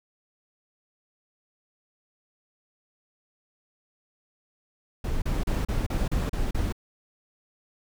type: noise bursts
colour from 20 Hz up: brown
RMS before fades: -26 dBFS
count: 8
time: 5.04-6.725 s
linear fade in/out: 5 ms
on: 180 ms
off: 35 ms
effects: none